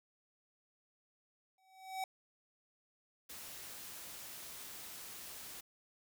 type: tone with exponential growth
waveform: square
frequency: 760 Hz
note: F#5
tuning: 46 cents sharp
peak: -35 dBFS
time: 1.58-2.04 s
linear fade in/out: 2 ms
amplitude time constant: 100 ms
type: noise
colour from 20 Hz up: white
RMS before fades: -49 dBFS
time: 3.29-5.61 s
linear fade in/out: 10 ms
effects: none